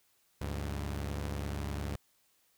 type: tone pair together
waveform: sawtooth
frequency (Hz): 71.67 / 100.1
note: D2 / G2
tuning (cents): -42 / +37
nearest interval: tritone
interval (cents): 579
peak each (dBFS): -32 / -36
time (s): 0.41-1.96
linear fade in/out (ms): 5
effects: white hiss -71 dBFS RMS until 2.57 s